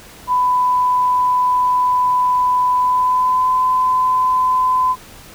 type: tone with pitch glide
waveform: sine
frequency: 998 to 1016 Hz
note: B5 to B5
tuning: +18 to +49 cents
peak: -12 dBFS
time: 0.27-4.96 s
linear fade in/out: 50 ms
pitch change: +31 cents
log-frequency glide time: 2.76-3.52 s
effects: pink hiss -40 dBFS RMS until 5.34 s